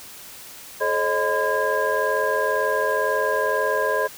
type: tone cluster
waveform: sine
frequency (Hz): 429.5 / 536 / 618 / 1014 / 1627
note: A4 / C5 / D#5 / B5 / G#6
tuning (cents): -42 / +42 / -12 / +45 / -36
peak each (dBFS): -25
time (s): 0.8-4.08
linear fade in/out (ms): 20
effects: tanh soft clip ceiling -10 dBFS + white hiss -41 dBFS RMS until 4.17 s